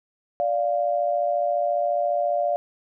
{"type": "tone pair together", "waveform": "sine", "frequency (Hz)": [584, 698.5], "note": ["D5", "F5"], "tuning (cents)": [-10, 0], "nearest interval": "minor third", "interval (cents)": 310, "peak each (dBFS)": -23, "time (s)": [0.4, 2.56], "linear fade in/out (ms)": 0, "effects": []}